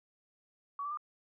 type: tone with pitch steps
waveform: sine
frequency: 1132 / 1167 / 1203 Hz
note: C#6 / D6 / D6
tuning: +36 / -11 / +41 cents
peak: -35 dBFS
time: 0.79-0.973 s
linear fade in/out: 2 ms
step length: 61 ms
effects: none